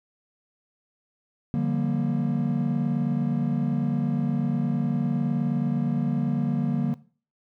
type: chord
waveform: triangle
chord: G minor seventh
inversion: second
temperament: just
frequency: 147 / 176.4 / 196 / 235.2 Hz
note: D3 / F3 / G3 / Bb3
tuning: +2 / +18 / 0 / +16 cents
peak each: -24 / -28 / -29 / -24 dBFS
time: 1.54-6.94 s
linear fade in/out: 0 ms
effects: noise-tail reverb RT60 0.4 s tail -18 dB re dry + tanh soft clip ceiling -11 dBFS